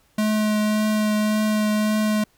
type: tone with vibrato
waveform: square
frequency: 213.3 Hz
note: G#3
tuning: 46 cents sharp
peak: -19 dBFS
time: 0.18-2.24 s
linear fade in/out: 5 ms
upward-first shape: triangle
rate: 1.8 Hz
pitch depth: 13 cents each way
effects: pink hiss -61 dBFS RMS until 2.37 s